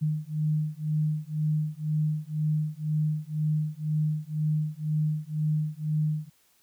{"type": "beating tone pair", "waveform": "sine", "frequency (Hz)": [152.3, 154.3], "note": ["D#3", "D#3"], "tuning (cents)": [-37, -14], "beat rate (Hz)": 2, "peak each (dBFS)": -28, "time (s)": [0.01, 6.3], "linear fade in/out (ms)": 20, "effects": ["white hiss -65 dBFS RMS until 6.62 s"]}